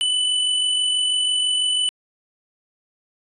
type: tone with amplitude modulation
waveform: square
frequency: 2991 Hz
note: F#7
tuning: 18 cents sharp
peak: -17 dBFS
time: 0.01-1.89 s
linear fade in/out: 0 ms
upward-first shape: sine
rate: 46.1 Hz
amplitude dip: 35%
effects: resampled to 24000 Hz